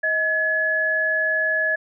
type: tone pair together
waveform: sine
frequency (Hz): 632.6 / 1700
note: D#5 / G#6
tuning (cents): +29 / +40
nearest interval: octave + perfect fourth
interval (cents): 1711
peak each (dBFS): -26 / -19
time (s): 0.03-1.76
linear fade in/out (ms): 10
effects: none